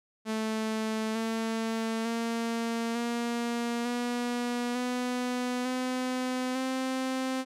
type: tone with pitch steps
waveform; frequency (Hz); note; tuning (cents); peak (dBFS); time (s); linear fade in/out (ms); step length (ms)
sawtooth; 219.3 / 224.8 / 230.5 / 236.3 / 242.2 / 248.3 / 254.5 / 260.9; A3 / A3 / A#3 / A#3 / B3 / B3 / C4 / C4; -6 / +37 / -19 / +24 / -34 / +9 / -48 / -5; -25; 0.25-7.45; 50; 900
effects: low-pass 10000 Hz 12 dB/octave